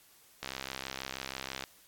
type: click train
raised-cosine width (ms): 0.2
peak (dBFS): -19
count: 81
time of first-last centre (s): 0.43-1.638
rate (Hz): 66.2
effects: white hiss -61 dBFS RMS until 1.87 s + AAC 64 kbps